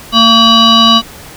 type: tone with frequency modulation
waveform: sine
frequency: 2047 Hz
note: C7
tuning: 38 cents flat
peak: -3 dBFS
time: 0.12-1.02 s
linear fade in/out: 50 ms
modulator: 910 Hz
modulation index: 2.4
effects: pink hiss -32 dBFS RMS until 1.36 s